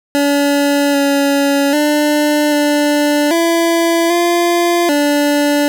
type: tone with pitch steps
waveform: 25% pulse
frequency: 285.1 / 281.1 / 297.6 / 293.7 / 335.2 / 345.2 / 290.6 Hz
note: C#4 / C#4 / D4 / D4 / E4 / F4 / D4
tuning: +49 / +24 / +23 / 0 / +29 / -20 / -18 cents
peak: -7 dBFS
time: 0.15-5.68 s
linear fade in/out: 0 ms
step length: 790 ms
effects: none